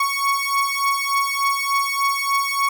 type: beating tone pair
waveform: 30% pulse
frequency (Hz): 1108.7 / 1112.1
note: C#6 / C#6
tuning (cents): 0 / +5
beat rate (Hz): 3.4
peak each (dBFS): -19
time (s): 0-2.69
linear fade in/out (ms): 5
effects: none